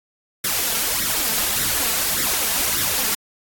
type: noise with flanger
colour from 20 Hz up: white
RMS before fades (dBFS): -21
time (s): 0.44-3.15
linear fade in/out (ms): 5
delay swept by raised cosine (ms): 0.53 to 4.53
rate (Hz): 1.7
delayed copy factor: +0.65
effects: AAC 64 kbps